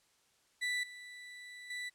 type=tone with level steps; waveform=35% pulse; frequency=1975.5 Hz; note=B6; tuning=in tune; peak=-31 / -46 / -37 dBFS; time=0.61-1.9 s; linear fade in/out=20 ms; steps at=0.83 / 1.7 s; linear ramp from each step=5 ms; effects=white hiss -71 dBFS RMS until 1.94 s + low-pass 9000 Hz 12 dB/octave